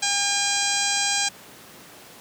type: harmonic tone with a mistuned harmonic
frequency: 806 Hz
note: G5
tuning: 48 cents sharp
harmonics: 1 / 2 / 3 / 4 / 5 / 6 / 7 / 8 / 9 / 10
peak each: -30 / -30 / -30 / -30 / -30 / -30 / -30 / -30 / -30 / -30 dBFS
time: 0.02-1.29 s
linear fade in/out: 10 ms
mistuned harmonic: 9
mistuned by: +23 cents
effects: pink hiss -45 dBFS RMS until 2.2 s + high-pass 150 Hz 12 dB/octave